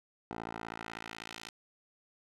10% pulse tone with band-pass filter sweep, 56.1 Hz, A1, 34 cents sharp, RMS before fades -44 dBFS, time 0.31-1.5 s, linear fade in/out 0 ms, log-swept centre 730 to 4100 Hz, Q 0.89, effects none

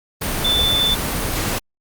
sine tone in noise, 3520 Hz, A7, in tune, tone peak -15 dBFS, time 0.44-0.95 s, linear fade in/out 10 ms, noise pink, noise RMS -22 dBFS, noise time 0.21-1.59 s, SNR +4 dB, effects Opus 32 kbps

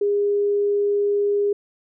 sine tone, 407.7 Hz, G#4, 32 cents flat, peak -17 dBFS, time 0.01-1.53 s, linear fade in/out 5 ms, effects none

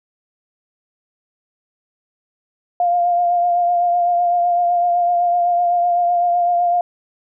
sine tone with vibrato, 701 Hz, F5, 6 cents sharp, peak -13 dBFS, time 2.8-6.81 s, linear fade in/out 2 ms, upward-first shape triangle, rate 7.9 Hz, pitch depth 29 cents each way, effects none

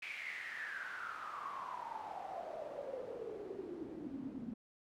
pink noise with band-pass filter sweep, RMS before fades -45 dBFS, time 0.02-4.54 s, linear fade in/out 5 ms, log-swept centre 2400 to 230 Hz, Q 9.7, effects none

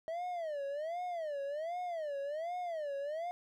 triangle tone with vibrato, 633 Hz, D#5, 30 cents sharp, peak -34 dBFS, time 0.08-3.31 s, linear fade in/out 0 ms, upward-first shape sine, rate 1.3 Hz, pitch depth 230 cents each way, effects none

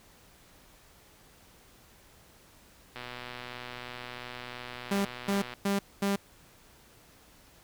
click train, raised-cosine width 0.3 ms, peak -24 dBFS, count 318, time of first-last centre 2.96-5.537 s, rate 123 Hz
sawtooth tone bursts, 199 Hz, G3, 26 cents sharp, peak -22 dBFS, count 4, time 4.91-6.16 s, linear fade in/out 5 ms, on 140 ms, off 230 ms
effects pink hiss -58 dBFS RMS until 7.63 s

